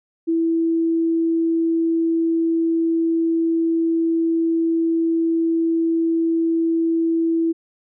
sine tone, 329.6 Hz, E4, in tune, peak -16 dBFS, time 0.27-7.53 s, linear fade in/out 20 ms, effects none

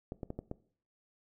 clicks, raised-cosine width 2 ms, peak -25 dBFS, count 5, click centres 0.121 / 0.232 / 0.304 / 0.39 / 0.514 s, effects noise-tail reverb RT60 0.5 s tail -19 dB re dry

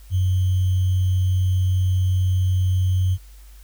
sine tone with sample-and-hold, 92.5 Hz, F#2, in tune, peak -16 dBFS, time 0.1-3.18 s, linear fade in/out 50 ms, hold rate 3150 Hz, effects added 50 Hz sine -41 dBFS peak until 3.63 s + white hiss -54 dBFS RMS until 3.63 s

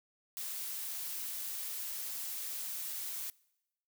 blue noise, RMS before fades -40 dBFS, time 0.37-3.3 s, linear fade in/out 0 ms, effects noise-tail reverb RT60 0.9 s tail -24 dB re dry

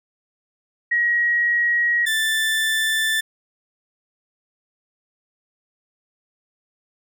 sine / 30% pulse tone pair in turn, 1899 / 1765.6 Hz, A#6 / A6, +32 / +5 cents, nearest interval minor second, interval 127 cents, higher first, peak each -16 dBFS, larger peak neither, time 0.91-2.06 / 2.06-3.21 s, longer neither, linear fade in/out 10 ms, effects none

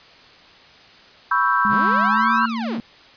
sine chord, C# half-diminished seventh, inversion third, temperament equal, 987.8 / 1108.7 / 1318.5 / 1568 Hz, B5 / C#6 / E6 / G6, 0 / 0 / 0 / 0 cents, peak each -21 dBFS, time 1.31-2.46 s, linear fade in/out 5 ms
sine tone with pitch glide, 207.7 to 227.8 Hz, G#3 to A#3, 0 to -40 cents, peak -23 dBFS, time 1.65-2.8 s, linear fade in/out 0 ms, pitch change +160 cents, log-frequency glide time 2.07-2.28 s
sawtooth linear two-way sweep, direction up then down, 53.2 to 1447 to 53.2 Hz, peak -24 dBFS, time 1.68-2.81 s, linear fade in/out 50 ms, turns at 2.46 s
effects white hiss -47 dBFS RMS until 3.16 s + resampled to 11025 Hz

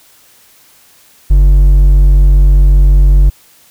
triangle tone with hard clipping, 47.36 Hz, F#1, 41 cents sharp, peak -4 dBFS, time 1.3-3.3 s, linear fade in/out 10 ms, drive 8 dB, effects white hiss -45 dBFS RMS until 3.7 s

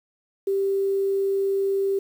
sine tone with quantisation, 392 Hz, G4, in tune, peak -20 dBFS, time 0.47-1.99 s, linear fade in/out 5 ms, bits 8, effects none

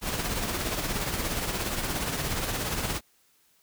pink noise with tremolo, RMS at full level -28 dBFS, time 0.01-3.01 s, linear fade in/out 50 ms, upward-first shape triangle, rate 17 Hz, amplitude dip 50%, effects white hiss -65 dBFS RMS until 3.62 s

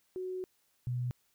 sine tone pair in turn, 370 / 123.47 Hz, F#4 / B2, 0 / 0 cents, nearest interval octave + perfect fifth, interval 1900 cents, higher first, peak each -35 / -31 dBFS, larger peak second, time 0.16-0.44 / 0.87-1.11 s, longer first, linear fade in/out 0 ms, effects white hiss -73 dBFS RMS until 1.34 s

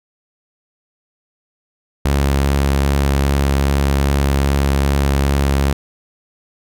sawtooth tone with vibrato, 69.5 Hz, C#2, 5 cents sharp, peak -9 dBFS, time 2.05-5.73 s, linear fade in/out 5 ms, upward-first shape sine, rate 2.5 Hz, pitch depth 11 cents each way, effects none

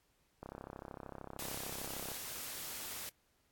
click train, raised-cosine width 1 ms, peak -31 dBFS, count 57, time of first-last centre 0.43-2.117 s, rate 33.2 Hz
white noise, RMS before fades -44 dBFS, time 1.39-3.09 s, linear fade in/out 0 ms
effects pink hiss -75 dBFS RMS until 3.51 s + AAC 64 kbps

